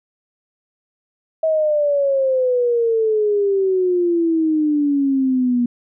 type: exponential sweep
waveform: sine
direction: down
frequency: 644 to 239.3 Hz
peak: -14 dBFS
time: 1.43-5.66 s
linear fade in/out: 5 ms
effects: none